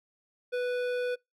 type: tone with hard clipping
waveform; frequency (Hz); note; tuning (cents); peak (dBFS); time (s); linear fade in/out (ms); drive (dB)
sine; 493.9; B4; 0; -30; 0.52-1.16; 20; 13
effects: noise-tail reverb RT60 0.2 s tail -26 dB re dry